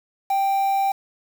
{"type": "tone with quantisation", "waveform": "triangle", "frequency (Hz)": 784, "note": "G5", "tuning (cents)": 0, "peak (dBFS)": -16, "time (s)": [0.3, 0.92], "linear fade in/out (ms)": 5, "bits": 6, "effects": []}